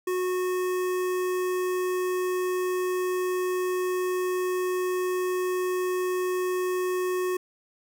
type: tone with notch filter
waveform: square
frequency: 365.8 Hz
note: F#4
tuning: 20 cents flat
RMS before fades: -27 dBFS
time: 0.07-7.37 s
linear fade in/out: 5 ms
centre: 4100 Hz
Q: 1.2
effects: none